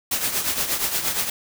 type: noise with tremolo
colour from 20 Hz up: white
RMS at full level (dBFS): -21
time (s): 0.11-1.3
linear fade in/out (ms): 5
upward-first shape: triangle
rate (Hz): 8.5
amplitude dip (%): 70
effects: none